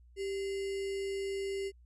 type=tone with sample-and-hold; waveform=sine; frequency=392 Hz; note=G4; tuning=in tune; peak=-33 dBFS; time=0.16-1.72 s; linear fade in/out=50 ms; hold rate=2450 Hz; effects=added 60 Hz sine -56 dBFS peak until 1.85 s + resampled to 22050 Hz